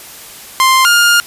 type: tone pair in turn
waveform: sawtooth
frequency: 1048 / 1412.3 Hz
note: C6 / F6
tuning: +2 / +19 cents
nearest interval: perfect fourth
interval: 517 cents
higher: second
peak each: -3 dBFS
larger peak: neither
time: 0.6-0.85 / 0.85-1.2 s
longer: second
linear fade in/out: 0 ms
effects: white hiss -33 dBFS RMS until 1.26 s + resampled to 32000 Hz